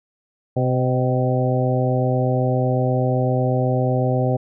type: harmonic tone with a mistuned harmonic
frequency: 128 Hz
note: C3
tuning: 38 cents flat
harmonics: 1 / 2 / 3 / 4 / 5 / 6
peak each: -19 / -25 / -27 / -24 / -26 / -28 dBFS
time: 0.56-4.37 s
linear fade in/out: 10 ms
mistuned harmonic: 5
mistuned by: -37 cents
effects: none